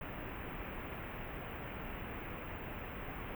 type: band-stop noise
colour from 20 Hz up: pink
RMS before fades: -44 dBFS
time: 0.01-3.35 s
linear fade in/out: 2 ms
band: 2800 to 16000 Hz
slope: 48 dB/octave
effects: none